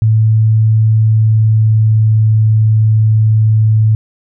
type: tone with pitch glide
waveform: sine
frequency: 110 to 109.24 Hz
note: A2 to A2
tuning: 0 to -12 cents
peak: -6 dBFS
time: 0.02-3.95 s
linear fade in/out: 0 ms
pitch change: -12 cents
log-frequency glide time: 0.91-2.27 s
effects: none

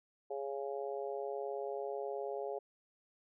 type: harmonic tone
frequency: 138.59 Hz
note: C#3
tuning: in tune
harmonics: 3 / 4 / 5 / 6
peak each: -40 / -42 / -44 / -48 dBFS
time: 0.3-2.59 s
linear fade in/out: 10 ms
effects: none

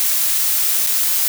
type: noise with dropouts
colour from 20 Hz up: blue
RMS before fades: -17 dBFS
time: 0-1.28 s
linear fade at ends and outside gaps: 0 ms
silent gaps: 0.865-0.871 s
effects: none

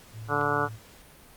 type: tone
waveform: sine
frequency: 110.2 Hz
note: A2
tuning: 3 cents sharp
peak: -37 dBFS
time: 0.12-0.79 s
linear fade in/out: 50 ms
type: harmonic tone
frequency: 145.5 Hz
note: D3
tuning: 16 cents flat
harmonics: 1 / 2 / 3 / 4 / 5 / 6 / 7 / 8 / 9 / 10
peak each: -36 / -35 / -31 / -34 / -34 / -33 / -35 / -31 / -32 / -30 dBFS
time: 0.28-0.69 s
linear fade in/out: 50 ms
type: clicks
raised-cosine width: 0.3 ms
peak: -31 dBFS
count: 2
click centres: 0.411 / 0.414 s
effects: pink hiss -52 dBFS RMS until 1.36 s + Opus 48 kbps

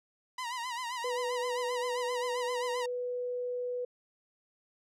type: tone with vibrato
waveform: sawtooth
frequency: 975 Hz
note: B5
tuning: 23 cents flat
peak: -31 dBFS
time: 0.38-2.86 s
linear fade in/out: 5 ms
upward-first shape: sine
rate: 7.6 Hz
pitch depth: 94 cents each way
type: tone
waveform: sine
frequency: 493.3 Hz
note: B4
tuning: 2 cents flat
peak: -32 dBFS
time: 1.04-3.85 s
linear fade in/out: 5 ms
effects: low-pass 9000 Hz 12 dB/octave

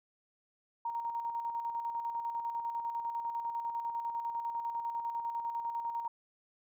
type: tone with tremolo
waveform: sine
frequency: 932.3 Hz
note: A#5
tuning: in tune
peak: -32 dBFS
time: 0.85-6.08 s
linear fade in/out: 5 ms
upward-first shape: square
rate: 10 Hz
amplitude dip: 45%
effects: none

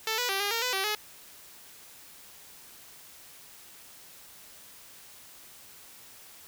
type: tone with pitch steps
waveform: 5% pulse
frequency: 441.9 / 490.6 / 389.7 / 406.4 / 460.3 / 500 / 385.5 / 423.3 Hz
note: A4 / B4 / G4 / G#4 / A#4 / B4 / G4 / G#4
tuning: +7 / -12 / -10 / -38 / -22 / +21 / -29 / +33 cents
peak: -16 dBFS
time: 0.07-0.95 s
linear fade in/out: 2 ms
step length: 110 ms
effects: white hiss -51 dBFS RMS until 6.47 s

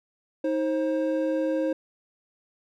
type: tone pair together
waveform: triangle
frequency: 315.7 / 531 Hz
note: D#4 / C5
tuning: +25 / +25 cents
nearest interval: major sixth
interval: 900 cents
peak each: -24 dBFS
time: 0.44-1.73 s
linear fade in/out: 5 ms
effects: none

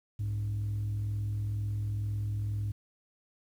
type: tone pair together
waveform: sine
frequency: 61.78 / 103.9 Hz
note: B1 / G#2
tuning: +1 / +1 cents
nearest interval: major sixth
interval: 900 cents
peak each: -38 / -28 dBFS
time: 0.19-2.72 s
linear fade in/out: 10 ms
effects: tanh soft clip ceiling -28 dBFS + 10-bit

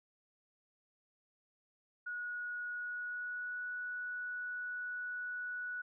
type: tone with pitch glide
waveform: sine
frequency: 1456 to 1472.9 Hz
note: F#6 to F#6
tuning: -28 to -8 cents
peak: -38 dBFS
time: 2.06-5.82 s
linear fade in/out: 10 ms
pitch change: +20 cents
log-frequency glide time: 2.72-3.64 s
effects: none

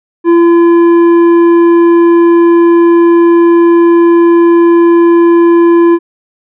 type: tone with tanh clipping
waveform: triangle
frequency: 340 Hz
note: F4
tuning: 46 cents flat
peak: -4 dBFS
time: 0.24-5.99 s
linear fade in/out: 50 ms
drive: 13 dB
effects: none

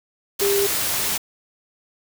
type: tone in noise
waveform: sine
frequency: 400.3 Hz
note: G4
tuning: 36 cents sharp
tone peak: -18 dBFS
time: 0.41-0.67 s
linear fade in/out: 10 ms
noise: white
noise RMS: -23 dBFS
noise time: 0.39-1.18 s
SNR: +2 dB
effects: none

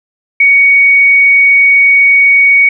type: tone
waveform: sine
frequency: 2238 Hz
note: C#7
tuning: 16 cents sharp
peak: -3 dBFS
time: 0.4-2.69 s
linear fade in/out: 5 ms
effects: none

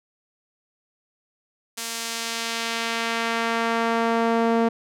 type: tone with band-pass filter sweep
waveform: sawtooth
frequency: 229.6 Hz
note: A#3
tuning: 26 cents flat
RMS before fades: -24 dBFS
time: 1.77-4.69 s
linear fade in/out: 10 ms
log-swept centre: 8400 to 510 Hz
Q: 0.71
effects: none

